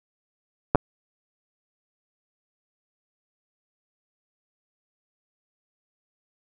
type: clicks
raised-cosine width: 1 ms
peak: -4 dBFS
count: 2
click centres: 0.749 / 0.756 s
effects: none